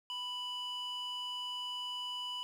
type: tone with band-pass filter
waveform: square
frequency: 990 Hz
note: B5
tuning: 4 cents sharp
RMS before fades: -40 dBFS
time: 0.1-2.43 s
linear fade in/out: 0 ms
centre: 2600 Hz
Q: 3.7
effects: 10-bit